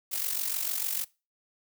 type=noise with amplitude modulation; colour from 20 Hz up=blue; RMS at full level=-28 dBFS; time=0.11-1.05 s; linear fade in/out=20 ms; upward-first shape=sine; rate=46.6 Hz; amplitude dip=70%; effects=noise-tail reverb RT60 0.3 s tail -23 dB re dry